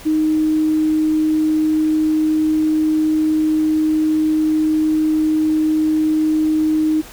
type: tone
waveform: sine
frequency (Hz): 311.1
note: D#4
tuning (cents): 0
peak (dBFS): -13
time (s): 0.05-7.02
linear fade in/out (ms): 20
effects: pink hiss -38 dBFS RMS until 7.12 s